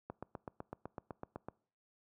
click train, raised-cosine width 1 ms, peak -28 dBFS, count 12, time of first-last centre 0.1-1.485 s, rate 7.94 Hz, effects noise-tail reverb RT60 0.5 s tail -24 dB re dry + high-pass 80 Hz 12 dB/octave

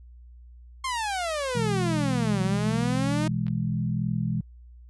sawtooth exponential two-way sweep, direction down then up, 1080 to 185 to 314.8 Hz, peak -23 dBFS, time 0.84-3.28 s, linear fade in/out 5 ms, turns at 2.42 s
sine chord, E major, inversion second, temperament equal, 123.47 / 164.81 / 207.7 Hz, B2 / E3 / G#3, 0 / 0 / 0 cents, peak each -28 / -28 / -30 dBFS, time 1.55-4.41 s, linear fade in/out 5 ms
clicks, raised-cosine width 0.3 ms, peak -30 dBFS, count 2, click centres 3.467 / 3.482 s
effects added 60 Hz sine -45 dBFS peak until 4.89 s + resampled to 24000 Hz

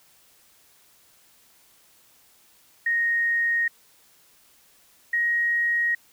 sine tone pair in turn, 1864.7 / 1884.2 Hz, A#6 / A#6, 0 / +18 cents, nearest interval unison, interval 18 cents, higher second, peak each -20 dBFS, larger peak neither, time 2.86-3.68 / 5.13-5.95 s, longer neither, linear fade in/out 5 ms, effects white hiss -58 dBFS RMS until 6.12 s

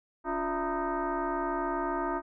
sine tone with frequency modulation, 283.3 Hz, C#4, 38 cents sharp, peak -28 dBFS, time 0.24-2.22 s, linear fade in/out 50 ms, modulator 317 Hz, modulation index 3.5, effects none

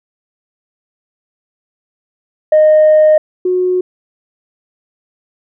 sine tone pair in turn, 617 / 365 Hz, D#5 / F#4, -15 / -24 cents, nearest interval major sixth, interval 909 cents, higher first, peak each -3 / -10 dBFS, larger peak first, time 2.52-3.18 / 3.45-3.81 s, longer first, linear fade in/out 5 ms, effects tanh soft clip ceiling -2 dBFS

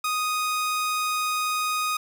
sawtooth tone, 1244.5 Hz, D#6, in tune, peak -20 dBFS, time 0.04-1.97 s, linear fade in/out 5 ms, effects none

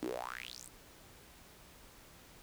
sawtooth tone with high-pass filter sweep, 61.74 Hz, B1, in tune, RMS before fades -43 dBFS, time 0.02-0.69 s, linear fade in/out 5 ms, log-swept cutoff 270 to 10000 Hz, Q 7.1, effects pink hiss -58 dBFS RMS until 2.42 s

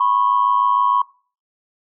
sine tone pair together, 987.8 / 1094.3 Hz, B5 / C#6, 0 / -23 cents, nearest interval major second, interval 177 cents, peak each -16 dBFS, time 0-1.02 s, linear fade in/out 5 ms, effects noise-tail reverb RT60 0.4 s tail -22 dB re dry + tanh soft clip ceiling -6 dBFS

